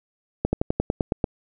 slowing click train, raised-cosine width 2 ms, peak -7 dBFS, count 9, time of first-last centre 0.45-1.242 s, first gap 80 ms, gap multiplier 1.06, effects none

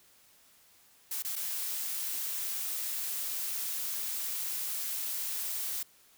blue noise with dropouts, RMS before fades -35 dBFS, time 1.11-5.83 s, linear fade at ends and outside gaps 5 ms, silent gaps 1.224-1.247 / 1.357-1.362 s, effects white hiss -62 dBFS RMS until 6.17 s

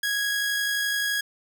sawtooth tone with amplitude modulation, 1656 Hz, G#6, 5 cents flat, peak -19 dBFS, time 0.03-1.21 s, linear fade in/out 5 ms, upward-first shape sine, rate 51.7 Hz, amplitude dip 25%, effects none

